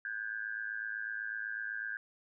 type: tone with amplitude modulation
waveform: sine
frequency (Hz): 1595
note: G6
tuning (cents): +30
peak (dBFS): -32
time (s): 0.05-1.97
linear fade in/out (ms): 2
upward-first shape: sine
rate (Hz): 108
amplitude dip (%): 90
effects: none